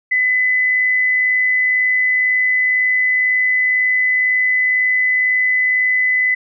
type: tone with amplitude modulation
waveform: sine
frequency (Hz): 2010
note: B6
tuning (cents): +30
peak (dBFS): -11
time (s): 0.11-6.35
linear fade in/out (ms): 10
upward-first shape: sine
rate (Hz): 102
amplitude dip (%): 30
effects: none